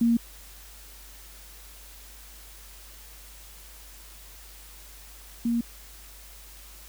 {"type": "tone pair in turn", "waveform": "sine", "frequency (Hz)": [233.1, 234.6], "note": ["A#3", "A#3"], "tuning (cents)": [0, 11], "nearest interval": "unison", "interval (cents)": 11, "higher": "second", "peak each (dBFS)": [-18, -22], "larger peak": "first", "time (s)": [[0.01, 0.17], [5.45, 5.61]], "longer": "neither", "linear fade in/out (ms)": 5, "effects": ["added 50 Hz sine -48 dBFS peak until 6.88 s", "white hiss -49 dBFS RMS until 6.88 s"]}